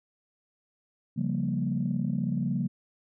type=chord; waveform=sine; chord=G half-diminished seventh; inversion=second; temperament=equal; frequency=138.59 / 174.61 / 196 / 233.1 Hz; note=Db3 / F3 / G3 / Bb3; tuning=0 / 0 / 0 / 0 cents; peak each=-31 dBFS; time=1.16-2.68 s; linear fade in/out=20 ms; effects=tanh soft clip ceiling -17 dBFS